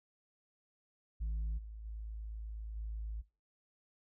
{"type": "tone with level steps", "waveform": "sine", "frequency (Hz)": 54.1, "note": "A1", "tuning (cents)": -29, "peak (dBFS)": [-31, -44, -40, -37], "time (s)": [1.2, 3.22], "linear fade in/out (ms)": 20, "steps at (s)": [1.57, 1.84, 2.75], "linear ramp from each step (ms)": 20, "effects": ["noise-tail reverb RT60 0.3 s tail -21 dB re dry", "tanh soft clip ceiling -33 dBFS"]}